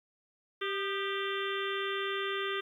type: harmonic tone with a mistuned harmonic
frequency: 392 Hz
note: G4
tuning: in tune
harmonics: 1 / 3 / 4 / 5 / 6 / 7 / 8 / 9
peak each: -35 / -38 / -40 / -40 / -47 / -44 / -42 / -43 dBFS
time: 0.61-2.61 s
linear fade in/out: 10 ms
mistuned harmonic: 3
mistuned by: +57 cents
effects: 11-bit